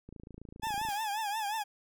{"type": "click train", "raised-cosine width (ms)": 3, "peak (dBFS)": -34, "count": 23, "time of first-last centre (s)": [0.09, 0.887], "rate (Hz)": 27.6}
{"type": "tone with vibrato", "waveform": "40% pulse", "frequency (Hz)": 847, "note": "G#5", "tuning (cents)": 34, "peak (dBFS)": -31, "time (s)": [0.62, 1.64], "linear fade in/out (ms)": 20, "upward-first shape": "triangle", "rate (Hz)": 5.6, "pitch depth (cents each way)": 120}
{"type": "noise with exponential decay", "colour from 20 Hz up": "white", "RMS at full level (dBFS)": -46, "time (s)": [0.89, 1.33], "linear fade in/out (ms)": 1, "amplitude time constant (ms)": 95}
{"effects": []}